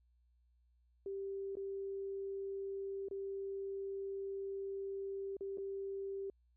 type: tone with dropouts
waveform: sine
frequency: 392 Hz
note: G4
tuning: in tune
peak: -39 dBFS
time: 1.06-6.3 s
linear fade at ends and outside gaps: 2 ms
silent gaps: 1.554-1.569 / 3.085-3.111 / 5.368-5.408 / 5.574-5.582 s
effects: added 60 Hz sine -69 dBFS peak until 6.56 s